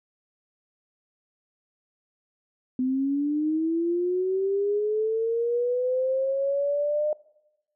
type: linear sweep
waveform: sine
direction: up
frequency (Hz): 252.6 to 608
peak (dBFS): -22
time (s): 2.79-7.13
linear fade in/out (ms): 2
effects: noise-tail reverb RT60 0.9 s tail -22 dB re dry